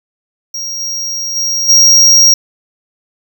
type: tone with level steps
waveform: square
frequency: 5630 Hz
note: F8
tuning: 13 cents sharp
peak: -19 / -17 / -13 / -4 dBFS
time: 0.54-2.34 s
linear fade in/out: 5 ms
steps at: 0.79 / 1.35 / 1.68 s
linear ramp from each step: 20 ms
effects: none